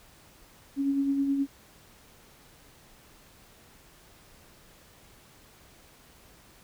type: tone with tremolo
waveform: sine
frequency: 277.2 Hz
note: C#4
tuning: in tune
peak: -22 dBFS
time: 0.76-1.47 s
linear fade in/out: 50 ms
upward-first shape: sine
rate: 9.5 Hz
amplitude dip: 40%
effects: pink hiss -56 dBFS RMS until 6.63 s